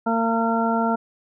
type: harmonic tone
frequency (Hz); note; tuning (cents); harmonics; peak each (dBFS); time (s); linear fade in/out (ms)
228.1; A#3; -37; 1 / 2 / 3 / 4 / 6; -22 / -28 / -25 / -25 / -27; 0.06-0.96; 10
effects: none